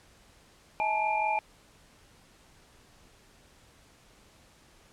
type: tone cluster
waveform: sine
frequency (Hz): 642 / 850 / 895 / 2392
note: E5 / G#5 / A5 / D7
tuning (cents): -46 / +40 / +29 / +31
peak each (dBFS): -36 / -27 / -34 / -33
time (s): 0.8-1.39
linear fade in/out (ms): 0
effects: pink hiss -59 dBFS RMS until 4.92 s + low-pass 10000 Hz 12 dB/octave